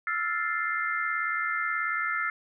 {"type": "chord", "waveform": "sine", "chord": "F major seventh", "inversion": "third", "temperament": "equal", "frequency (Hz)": [1318.5, 1396.9, 1760, 2093], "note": ["E6", "F6", "A6", "C7"], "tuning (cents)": [0, 0, 0, 0], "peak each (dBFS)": -32, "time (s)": [0.07, 2.3], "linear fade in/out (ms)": 2, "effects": []}